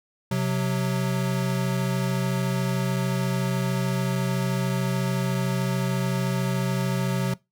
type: tone pair together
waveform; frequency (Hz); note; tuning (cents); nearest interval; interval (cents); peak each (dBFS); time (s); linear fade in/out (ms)
square; 129.61 / 183.3; C3 / F#3; -16 / -16; tritone; 600; -26 / -26; 0.31-7.34; 5
effects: noise-tail reverb RT60 0.2 s tail -21 dB re dry